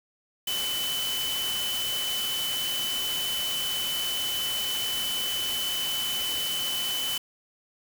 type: tone in noise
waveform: sine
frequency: 3016 Hz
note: F#7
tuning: 32 cents sharp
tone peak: -28 dBFS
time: 0.47-7.18 s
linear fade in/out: 5 ms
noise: white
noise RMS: -33 dBFS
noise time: 0.47-7.18 s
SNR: +2 dB
effects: none